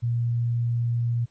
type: tone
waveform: sine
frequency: 118.4 Hz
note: A#2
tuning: 27 cents sharp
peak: -21 dBFS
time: 0.02-1.26 s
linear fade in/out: 20 ms
effects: pink hiss -66 dBFS RMS until 1.3 s + MP3 32 kbps